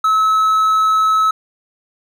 triangle tone, 1294 Hz, E6, 32 cents flat, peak -9 dBFS, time 0.04-1.31 s, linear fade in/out 5 ms, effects none

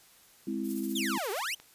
sine chord, Ab augmented, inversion none, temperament equal, 207.7 / 261.6 / 329.6 Hz, Ab3 / C4 / E4, 0 / 0 / 0 cents, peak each -35 dBFS, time 0.47-1.18 s, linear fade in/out 5 ms
violet noise with tremolo, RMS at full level -39 dBFS, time 0.63-1.44 s, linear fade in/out 50 ms, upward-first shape triangle, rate 15 Hz, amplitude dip 65%
sawtooth exponential two-way sweep, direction down then up, 3866 to 370 to 3240 Hz, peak -28 dBFS, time 0.95-1.55 s, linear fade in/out 10 ms, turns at 1.31 s
click, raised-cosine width 0.2 ms, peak -31 dBFS, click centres 1.6 s
effects white hiss -59 dBFS RMS until 1.74 s + resampled to 32000 Hz

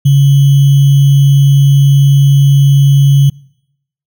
sine tone with sample-and-hold, 139.3 Hz, C#3, 9 cents sharp, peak -3 dBFS, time 0.05-3.3 s, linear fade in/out 10 ms, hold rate 3150 Hz, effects noise-tail reverb RT60 0.8 s tail -25 dB re dry

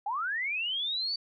sine linear sweep, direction up, 770 to 4611 Hz, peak -29 dBFS, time 0.06-1.16 s, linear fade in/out 5 ms, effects none

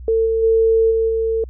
sine tone with level steps, 450 Hz, A4, 39 cents sharp, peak -13 / -15 / -11 / -14 / -16 dBFS, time 0.08-1.44 s, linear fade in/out 2 ms, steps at 0.25 / 0.42 / 0.9 / 1.08 s, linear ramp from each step 20 ms, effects added 62 Hz sine -31 dBFS peak until 1.49 s

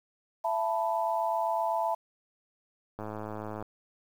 sine chord, E suspended fourth, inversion none, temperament equal with one note detuned, 668.8 / 880 / 987.8 Hz, E5 / A5 / B5, +25 / 0 / 0 cents, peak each -30 / -30 / -33 dBFS, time 0.44-1.95 s, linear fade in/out 10 ms
click train, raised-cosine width 1 ms, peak -24 dBFS, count 69, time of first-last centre 2.99-3.626 s, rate 107 Hz
effects 9-bit

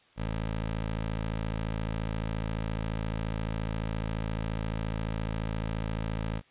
15% pulse tone, 54.4 Hz, A1, 19 cents flat, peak -24 dBFS, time 0.16-6.42 s, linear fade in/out 50 ms, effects white hiss -62 dBFS RMS until 6.5 s + resampled to 8000 Hz

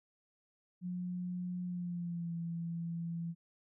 sine tone with pitch glide, 179.3 to 168.26 Hz, F3 to E3, +46 to +36 cents, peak -36 dBFS, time 0.81-3.35 s, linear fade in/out 50 ms, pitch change -110 cents, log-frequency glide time 1.64-2.34 s, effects none

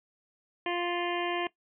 harmonic tone with a mistuned harmonic, 349.7 Hz, F4, 2 cents sharp, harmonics 1 / 2 / 3 / 5 / 6 / 7 / 8 / 9, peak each -32 / -35 / -37 / -39 / -40 / -40 / -41 / -42 dBFS, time 0.66-1.47 s, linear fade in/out 2 ms, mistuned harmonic 9, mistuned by -20 cents, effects noise-tail reverb RT60 0.1 s tail -18 dB re dry

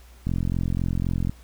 click train, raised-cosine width 5 ms, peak -13 dBFS, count 46, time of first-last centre 0.27-1.295 s, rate 43.9 Hz, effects added 60 Hz sine -46 dBFS peak until 1.43 s + pink hiss -55 dBFS RMS until 1.43 s

